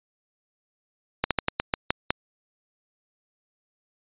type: slowing click train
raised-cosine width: 0.3 ms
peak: -5 dBFS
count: 8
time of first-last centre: 1.24-2.105 s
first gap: 67 ms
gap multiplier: 1.2
effects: resampled to 8000 Hz